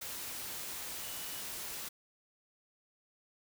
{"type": "tone in noise", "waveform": "sine", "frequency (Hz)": 2948, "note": "F#7", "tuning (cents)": -7, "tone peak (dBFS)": -52, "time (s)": [1.03, 1.41], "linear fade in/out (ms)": 10, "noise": "white", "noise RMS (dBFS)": -42, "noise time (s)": [0.01, 1.89], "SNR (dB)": -13, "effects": []}